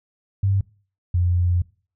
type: tone pair in turn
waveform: sine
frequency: 98 / 88.32 Hz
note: G2 / F2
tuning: 0 / +20 cents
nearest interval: major second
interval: 180 cents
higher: first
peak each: -16 dBFS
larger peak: neither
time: 0.43-0.61 / 1.14-1.62 s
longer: second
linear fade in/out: 5 ms
effects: noise-tail reverb RT60 0.4 s tail -22 dB re dry